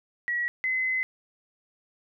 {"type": "tone pair in turn", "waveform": "sine", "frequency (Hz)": [1922, 2040], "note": ["B6", "C7"], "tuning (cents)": [-48, -44], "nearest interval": "minor second", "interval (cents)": 104, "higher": "second", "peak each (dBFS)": [-25, -24], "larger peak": "second", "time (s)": [[0.28, 0.48], [0.64, 1.03]], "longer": "second", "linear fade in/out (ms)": 0, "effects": []}